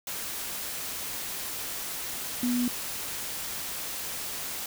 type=tone in noise; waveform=sine; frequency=244.9 Hz; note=B3; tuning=14 cents flat; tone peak=-24 dBFS; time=2.43-2.68 s; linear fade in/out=2 ms; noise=white; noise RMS=-35 dBFS; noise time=0.07-4.66 s; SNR=+8 dB; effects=none